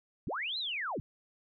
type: linear two-way sweep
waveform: sine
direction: up then down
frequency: 73.42 to 4169 to 73.42 Hz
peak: -33 dBFS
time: 0.27-1 s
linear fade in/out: 0 ms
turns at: 0.58 s
effects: none